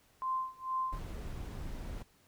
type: tone with tremolo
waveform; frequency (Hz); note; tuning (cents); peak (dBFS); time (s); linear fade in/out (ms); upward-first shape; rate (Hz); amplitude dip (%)
sine; 1042; C6; -7; -30; 0.22-0.99; 0; sine; 2.2; 95
type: noise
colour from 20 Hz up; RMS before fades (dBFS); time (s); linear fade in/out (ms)
brown; -41; 0.92-2.03; 10
effects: pink hiss -67 dBFS RMS until 2.27 s